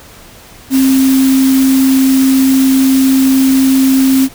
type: tone in noise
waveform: sine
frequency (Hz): 265.4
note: C4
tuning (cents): +25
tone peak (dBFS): -6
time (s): 0.7-4.29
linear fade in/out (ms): 50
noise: white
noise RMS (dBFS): -21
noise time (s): 0.7-4.29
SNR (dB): +12
effects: pink hiss -37 dBFS RMS until 4.34 s